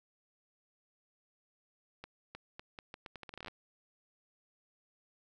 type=accelerating click train; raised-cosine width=0.3 ms; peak=-29 dBFS; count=17; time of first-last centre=2.04-3.482 s; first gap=310 ms; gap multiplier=0.79; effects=none